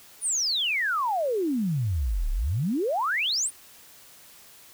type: exponential two-way sweep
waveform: sine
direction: down then up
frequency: 9980 to 32.7 to 9980 Hz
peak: -23 dBFS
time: 0.21-3.51 s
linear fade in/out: 50 ms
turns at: 2.3 s
effects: white hiss -51 dBFS RMS until 4.73 s